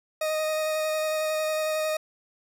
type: tone with vibrato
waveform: 40% pulse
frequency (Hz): 622.3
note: D#5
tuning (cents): 0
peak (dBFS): -24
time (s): 0.21-1.97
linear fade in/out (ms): 5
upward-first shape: square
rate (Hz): 11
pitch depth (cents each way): 9
effects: none

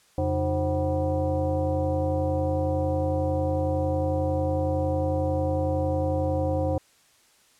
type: tone with frequency modulation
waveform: sine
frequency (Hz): 307.5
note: D#4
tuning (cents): -20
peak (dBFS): -22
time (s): 0.18-6.78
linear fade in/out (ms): 2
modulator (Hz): 222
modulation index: 1.7
effects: white hiss -60 dBFS RMS until 7.59 s + low-pass 10000 Hz 12 dB/octave

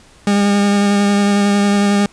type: tone with vibrato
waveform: 40% pulse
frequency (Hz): 202.4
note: G#3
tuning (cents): -44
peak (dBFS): -10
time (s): 0.27-2.06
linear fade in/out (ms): 2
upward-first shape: sine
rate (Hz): 11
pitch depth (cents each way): 14
effects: pink hiss -46 dBFS RMS until 2.12 s + resampled to 22050 Hz

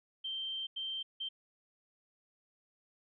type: tone bursts at uneven times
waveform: sine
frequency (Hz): 3136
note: G7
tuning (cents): 0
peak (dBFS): -36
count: 3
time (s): 0.24-0.67 / 0.76-1.03 / 1.2-1.29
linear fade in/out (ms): 10
effects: none

